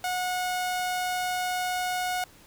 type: tone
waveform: sawtooth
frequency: 729 Hz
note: F#5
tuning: 26 cents flat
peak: -23 dBFS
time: 0.04-2.24 s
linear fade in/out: 2 ms
effects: pink hiss -54 dBFS RMS until 2.46 s